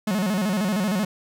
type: tone with vibrato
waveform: 45% pulse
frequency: 197.8 Hz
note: G3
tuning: 16 cents sharp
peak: -21 dBFS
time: 0.07-1.05 s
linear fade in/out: 5 ms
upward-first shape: square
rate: 13 Hz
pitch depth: 140 cents each way
effects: none